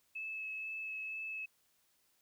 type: tone with vibrato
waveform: sine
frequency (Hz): 2600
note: E7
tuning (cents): -24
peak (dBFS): -39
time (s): 0.15-1.46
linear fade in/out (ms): 10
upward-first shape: sine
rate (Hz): 2.1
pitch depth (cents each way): 11
effects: white hiss -74 dBFS RMS until 2.21 s